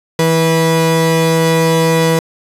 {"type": "tone pair together", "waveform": "35% pulse", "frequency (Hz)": [163.18, 489], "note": ["E3", "B4"], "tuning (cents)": [-17, -17], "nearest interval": "octave + perfect fifth", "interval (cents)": 1900, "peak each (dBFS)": -11, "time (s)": [0.19, 2.19], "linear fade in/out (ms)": 2, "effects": ["resampled to 32000 Hz"]}